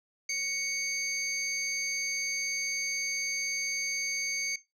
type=tone cluster; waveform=sine; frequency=2222 / 4621 / 6330 Hz; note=C#7 / D8 / G8; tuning=+4 / -29 / +16 cents; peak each=-32 / -35 / -32 dBFS; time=0.29-4.56 s; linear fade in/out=5 ms; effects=noise-tail reverb RT60 0.2 s tail -18 dB re dry + tanh soft clip ceiling -25 dBFS